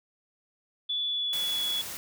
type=tone with pitch glide; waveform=sine; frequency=3448 to 3385 Hz; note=A7 to G#7; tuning=-36 to +32 cents; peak=-27 dBFS; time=0.89-1.82 s; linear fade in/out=10 ms; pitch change=-32 cents; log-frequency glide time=1.05-1.61 s
type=noise; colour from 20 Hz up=white; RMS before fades=-38 dBFS; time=1.33-1.97 s; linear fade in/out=0 ms
effects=none